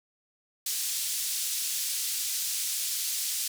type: band-pass noise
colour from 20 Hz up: white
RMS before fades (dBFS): -31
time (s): 0.66-3.48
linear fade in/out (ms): 5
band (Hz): 3900 to 11000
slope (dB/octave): 12
effects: none